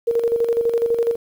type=tone with tremolo; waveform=sine; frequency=466.2 Hz; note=A#4; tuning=in tune; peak=-14 dBFS; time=0.07-1.16 s; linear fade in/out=10 ms; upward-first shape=square; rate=12 Hz; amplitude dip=55%; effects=8-bit